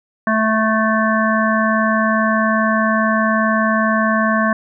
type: harmonic tone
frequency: 219.4 Hz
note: A3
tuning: 5 cents flat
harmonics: 1 / 3 / 5 / 7 / 8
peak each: -17 / -20 / -19 / -22 / -22 dBFS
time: 0.27-4.53 s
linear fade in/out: 2 ms
effects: none